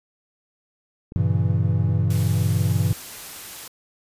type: clicks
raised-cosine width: 3 ms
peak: -23 dBFS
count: 2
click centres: 1.121 / 1.894 s
type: chord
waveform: triangle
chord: G diminished seventh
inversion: none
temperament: equal with one note detuned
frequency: 98 / 118.03 / 138.59 / 164.81 Hz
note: G2 / Bb2 / Db3 / Fb3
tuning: 0 / +22 / 0 / 0 cents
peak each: -19 / -21 / -25 / -23 dBFS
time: 1.16-2.93 s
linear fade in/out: 0 ms
type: noise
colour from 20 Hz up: white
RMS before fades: -37 dBFS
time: 2.1-3.68 s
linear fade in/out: 5 ms
effects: resampled to 32000 Hz